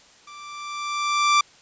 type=tone with level ramp; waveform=sawtooth; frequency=1174.7 Hz; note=D6; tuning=in tune; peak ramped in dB=-37 to -10 dBFS; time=0.27-1.41 s; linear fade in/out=5 ms; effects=white hiss -52 dBFS RMS until 1.61 s + resampled to 16000 Hz